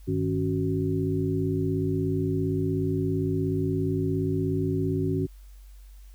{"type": "tone cluster", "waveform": "sine", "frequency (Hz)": [100.2, 157.3, 276.1, 372], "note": ["G2", "D#3", "C#4", "F#4"], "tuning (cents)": [38, 19, -7, 9], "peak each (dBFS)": -29, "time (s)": [0.07, 5.27], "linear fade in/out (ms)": 20, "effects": ["added 48 Hz sine -44 dBFS peak until 6.14 s", "white hiss -62 dBFS RMS until 6.14 s"]}